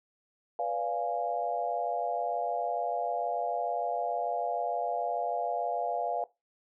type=chord; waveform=sine; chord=B diminished seventh; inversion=none; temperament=equal with one note detuned; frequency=493.9 / 580.6 / 698.5 / 830.6 Hz; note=B4 / D5 / F5 / Ab5; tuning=0 / -20 / 0 / 0 cents; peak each=-36 / -36 / -31 / -36 dBFS; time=0.59-6.24 s; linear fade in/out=2 ms; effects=noise-tail reverb RT60 0.2 s tail -18 dB re dry